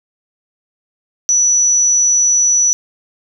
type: tone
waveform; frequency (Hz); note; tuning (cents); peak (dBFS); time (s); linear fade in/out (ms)
sine; 5920; F#8; 0; -9; 1.29-2.73; 0
effects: none